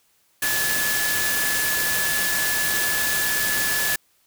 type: tone in noise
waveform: sine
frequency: 1718 Hz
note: A6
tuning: 42 cents flat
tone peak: -24 dBFS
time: 0.42-3.96 s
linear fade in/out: 5 ms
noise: white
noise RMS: -24 dBFS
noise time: 0.42-3.96 s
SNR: -3 dB
effects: white hiss -63 dBFS RMS until 4.26 s